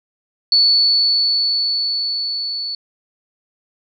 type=tone with level ramp; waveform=sine; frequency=4446 Hz; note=C#8; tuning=4 cents sharp; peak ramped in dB=-9 to -22 dBFS; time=0.52-2.75 s; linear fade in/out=2 ms; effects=none